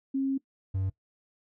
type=tone pair in turn; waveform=sine / triangle; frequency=270.2 / 95.53 Hz; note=C#4 / G2; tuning=-44 / -44 cents; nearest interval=octave + tritone; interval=1800 cents; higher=first; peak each=-25 dBFS; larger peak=neither; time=0.14-0.38 / 0.74-0.9 s; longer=first; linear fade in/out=10 ms; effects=noise-tail reverb RT60 0.1 s tail -19 dB re dry